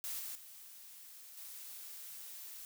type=noise with level steps; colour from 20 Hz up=blue; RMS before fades=-41 / -44 / -54 / -49 dBFS; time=0.04-2.65 s; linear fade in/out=0 ms; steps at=0.19 / 0.35 / 1.37 s; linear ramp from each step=5 ms; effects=none